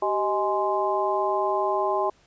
harmonic tone with a mistuned harmonic, 208.4 Hz, G#3, 6 cents sharp, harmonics 2 / 3 / 4 / 5, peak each -27 / -27 / -27 / -27 dBFS, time 0.02-2.1 s, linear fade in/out 5 ms, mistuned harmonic 2, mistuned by -130 cents, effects pink hiss -60 dBFS RMS until 2.26 s + resampled to 16000 Hz

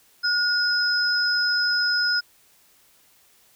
sine tone pair together, 1444 / 5097 Hz, F#6 / D#8, -43 / +41 cents, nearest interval octave + minor seventh, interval 2184 cents, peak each -22 dBFS, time 0.23-2.21 s, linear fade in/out 20 ms, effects white hiss -58 dBFS RMS until 3.55 s

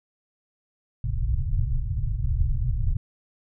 pink low-pass noise, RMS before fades -24 dBFS, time 1.04-2.97 s, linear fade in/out 5 ms, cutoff 140 Hz, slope 96 dB/octave, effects none

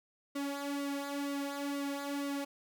sawtooth tone with flanger, 282.2 Hz, C#4, 31 cents sharp, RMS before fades -37 dBFS, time 0.35-2.45 s, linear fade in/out 10 ms, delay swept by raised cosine 1.2 to 3.2 ms, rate 2.1 Hz, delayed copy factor -0.7, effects none

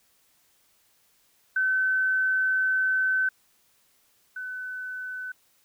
sine tone pair in turn, 1526 / 1507.6 Hz, G6 / F#6, -47 / +32 cents, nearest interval unison, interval 21 cents, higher first, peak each -21 / -32 dBFS, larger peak first, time 1.56-3.29 / 4.36-5.32 s, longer first, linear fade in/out 5 ms, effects white hiss -65 dBFS RMS until 5.64 s

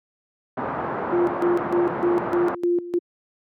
white low-pass noise, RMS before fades -27 dBFS, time 0.57-2.55 s, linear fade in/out 5 ms, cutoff 1200 Hz, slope 24 dB/octave
sine tone with tremolo, 349.2 Hz, F4, in tune, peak -17 dBFS, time 1.12-2.99 s, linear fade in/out 10 ms, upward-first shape square, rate 3.3 Hz, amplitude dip 80%
effects high-pass 150 Hz 12 dB/octave

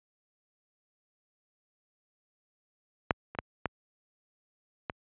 clicks, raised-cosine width 0.5 ms, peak -7 / -26 / -13 / -13 / -17 dBFS, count 5, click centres 3.108 / 3.35 / 3.388 / 3.657 / 4.898 s, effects high-pass 60 Hz 12 dB/octave + resampled to 8000 Hz

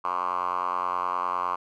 5% pulse tone with band-pass filter, 89.8 Hz, F2, 49 cents sharp, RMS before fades -28 dBFS, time 0.04-1.56 s, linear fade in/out 10 ms, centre 1100 Hz, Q 7, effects none

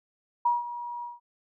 sine tone with ADSR envelope, 958 Hz, A#5, 47 cents sharp, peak -19 dBFS, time 0.45-1.2 s, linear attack 8 ms, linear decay 170 ms, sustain -14 dB, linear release 170 ms, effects none

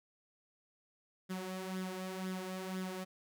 sawtooth tone with flanger, 186.7 Hz, F#3, 16 cents sharp, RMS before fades -41 dBFS, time 1.29-3.05 s, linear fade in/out 20 ms, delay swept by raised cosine 0.56 to 3.76 ms, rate 2 Hz, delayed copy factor +0.6, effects none

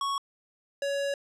square tone pair in turn, 1108.7 / 561 Hz, C#6 / C#5, 0 / +21 cents, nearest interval octave, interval 1179 cents, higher first, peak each -28 dBFS, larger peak neither, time 0.01-0.18 / 0.82-1.14 s, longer second, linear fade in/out 2 ms, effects low-pass 8000 Hz 12 dB/octave

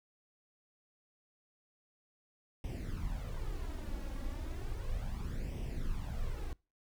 brown noise with flanger, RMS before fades -38 dBFS, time 2.64-6.53 s, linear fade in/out 2 ms, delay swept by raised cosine 0.35 to 3.65 ms, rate 0.34 Hz, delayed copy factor +0.7, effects noise-tail reverb RT60 0.3 s tail -24 dB re dry

